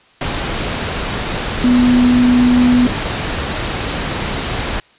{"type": "tone in noise", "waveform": "sine", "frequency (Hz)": 246.9, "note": "B3", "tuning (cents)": 0, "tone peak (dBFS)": -8, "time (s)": [1.64, 2.87], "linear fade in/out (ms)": 2, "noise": "pink", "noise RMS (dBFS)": -20, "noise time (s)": [0.21, 4.8], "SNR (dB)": 9, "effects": ["white hiss -49 dBFS RMS until 4.98 s", "resampled to 8000 Hz"]}